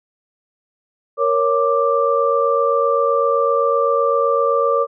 sine tone cluster, 467.2 / 555 / 1178 Hz, A#4 / C#5 / D6, +4 / +2 / +5 cents, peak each -18 dBFS, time 1.17-4.87 s, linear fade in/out 50 ms, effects none

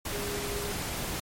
sine tone in noise, 408.6 Hz, G#4, 28 cents flat, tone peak -36 dBFS, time 0.12-0.72 s, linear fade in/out 5 ms, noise pink, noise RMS -34 dBFS, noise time 0.05-1.2 s, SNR -5 dB, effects MP3 64 kbps

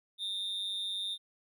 triangle tone with amplitude modulation, 3651 Hz, A#7, 37 cents flat, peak -29 dBFS, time 0.18-1.18 s, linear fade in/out 50 ms, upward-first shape sine, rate 195 Hz, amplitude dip 70%, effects none

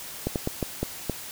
slowing click train, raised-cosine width 2 ms, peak -12 dBFS, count 6, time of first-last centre 0.27-1.097 s, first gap 88 ms, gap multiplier 1.32, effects white hiss -39 dBFS RMS until 1.31 s

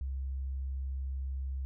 sine tone, 66.7 Hz, C2, 34 cents sharp, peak -33 dBFS, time 0.01-1.65 s, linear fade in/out 0 ms, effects none

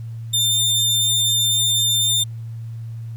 sawtooth tone, 3602 Hz, A7, 40 cents sharp, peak -13 dBFS, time 0.33-2.24 s, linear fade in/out 10 ms, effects added 114 Hz sine -28 dBFS peak until 3.16 s + pink hiss -57 dBFS RMS until 3.16 s

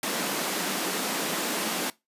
pink high-pass noise, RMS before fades -29 dBFS, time 0.03-1.9 s, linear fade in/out 2 ms, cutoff 180 Hz, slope 48 dB/octave, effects noise-tail reverb RT60 0.2 s tail -20 dB re dry + resampled to 32000 Hz

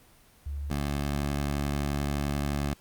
sine / 15% pulse tone pair in turn, 71.5 / 71.5 Hz, D2 / D2, -46 / -46 cents, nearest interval unison, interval 0 cents, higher neither, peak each -31 / -21 dBFS, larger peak second, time 0.46-0.7 / 0.7-2.74 s, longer second, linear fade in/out 5 ms, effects pink hiss -58 dBFS RMS until 2.8 s + Opus 24 kbps

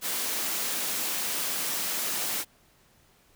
white high-pass noise, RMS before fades -30 dBFS, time 0.01-2.45 s, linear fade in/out 50 ms, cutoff 160 Hz, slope 24 dB/octave, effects pink hiss -62 dBFS RMS until 3.35 s

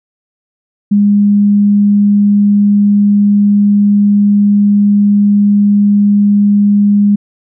sine tone, 204.2 Hz, G#3, 29 cents flat, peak -5 dBFS, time 0.91-7.16 s, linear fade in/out 10 ms, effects none

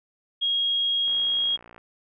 sine tone, 3277 Hz, G#7, 24 cents flat, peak -21 dBFS, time 0.41-1.57 s, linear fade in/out 20 ms
click train, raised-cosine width 0.5 ms, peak -31 dBFS, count 42, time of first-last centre 1.08-1.78 s, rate 58.6 Hz
effects none

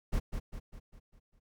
brown noise with echo, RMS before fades -29 dBFS, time 0.12-0.2 s, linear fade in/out 20 ms, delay 200 ms, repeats 6, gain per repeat -6 dB, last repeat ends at 1.4 s, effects none

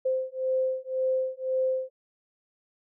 sine beating tone pair, 519 / 520.9 Hz, C5 / C5, -14 / -8 cents, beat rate 1.9 Hz, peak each -28 dBFS, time 0.05-1.9 s, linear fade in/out 10 ms, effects none

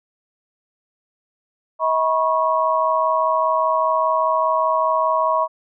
sine tone cluster, 639 / 972 / 1097 Hz, D#5 / B5 / C#6, +46 / -28 / -18 cents, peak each -20 dBFS, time 1.79-5.48 s, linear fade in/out 50 ms, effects none

